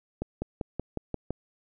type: accelerating click train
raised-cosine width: 2 ms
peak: -17 dBFS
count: 7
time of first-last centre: 0.22-1.306 s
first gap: 200 ms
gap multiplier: 0.96
effects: none